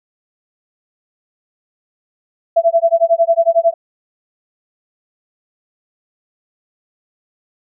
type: tone with tremolo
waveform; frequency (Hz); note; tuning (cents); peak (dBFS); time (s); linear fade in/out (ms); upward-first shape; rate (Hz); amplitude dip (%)
sine; 669; E5; +25; -6; 2.56-3.74; 10; sine; 11; 100
effects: none